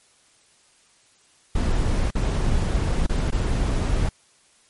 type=noise with dropouts; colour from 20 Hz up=brown; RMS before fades=-21 dBFS; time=1.55-4.09 s; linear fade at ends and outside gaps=5 ms; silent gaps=2.107-2.152 / 3.065-3.094 / 3.306-3.322 s; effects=white hiss -58 dBFS RMS until 4.69 s + MP3 48 kbps